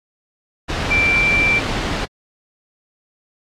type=tone in noise; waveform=sine; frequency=2349 Hz; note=D7; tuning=in tune; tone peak=-13 dBFS; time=0.9-1.6 s; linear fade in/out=20 ms; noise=pink; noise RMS=-21 dBFS; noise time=0.68-2.06 s; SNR=+5 dB; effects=low-pass 4000 Hz 12 dB/octave + AAC 64 kbps